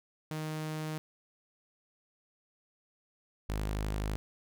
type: tone pair in turn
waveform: sawtooth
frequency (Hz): 155.56 / 51.91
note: D#3 / G#1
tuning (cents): 0 / 0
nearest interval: octave + perfect fifth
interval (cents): 1900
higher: first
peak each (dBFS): -31 / -28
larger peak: second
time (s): 0.31-0.98 / 3.49-4.16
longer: neither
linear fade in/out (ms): 0
effects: none